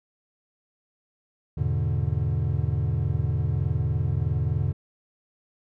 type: chord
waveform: triangle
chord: E dominant seventh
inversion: none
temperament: equal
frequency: 82.41 / 103.83 / 123.47 / 146.83 Hz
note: E2 / G#2 / B2 / D3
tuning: 0 / 0 / 0 / 0 cents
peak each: -26 dBFS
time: 1.57-4.73 s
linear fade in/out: 10 ms
effects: none